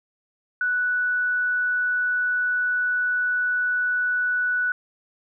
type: tone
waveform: sine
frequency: 1480 Hz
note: F#6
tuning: in tune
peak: -20 dBFS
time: 0.61-4.72 s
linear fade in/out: 2 ms
effects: none